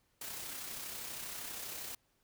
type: noise with amplitude modulation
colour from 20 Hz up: white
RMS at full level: -42 dBFS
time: 0.21-1.95 s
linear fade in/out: 5 ms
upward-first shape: sine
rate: 32.5 Hz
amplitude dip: 35%
effects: pink hiss -75 dBFS RMS until 2.23 s